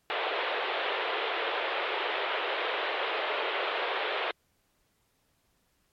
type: band-pass noise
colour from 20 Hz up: pink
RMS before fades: -31 dBFS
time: 0.1-4.31 s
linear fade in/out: 0 ms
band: 390 to 3600 Hz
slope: 48 dB/octave
effects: pink hiss -72 dBFS RMS until 5.92 s + MP3 64 kbps